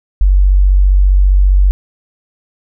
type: tone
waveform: sine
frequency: 47.49 Hz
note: F#1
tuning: 46 cents sharp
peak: -5 dBFS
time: 0.21-1.71 s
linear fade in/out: 0 ms
effects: none